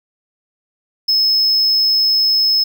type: tone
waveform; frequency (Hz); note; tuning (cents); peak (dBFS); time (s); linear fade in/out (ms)
triangle; 5190; E8; -28; -10; 1.08-2.64; 10
effects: 8-bit